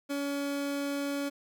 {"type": "tone", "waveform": "30% pulse", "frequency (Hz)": 282.5, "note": "C#4", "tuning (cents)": 33, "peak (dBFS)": -28, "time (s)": [0.09, 1.3], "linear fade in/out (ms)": 20, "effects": []}